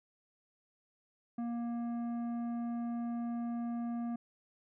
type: tone with tanh clipping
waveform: sine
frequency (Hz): 235.8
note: A#3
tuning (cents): +20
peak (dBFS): -36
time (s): 1.38-4.16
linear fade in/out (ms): 5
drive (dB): 10
effects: none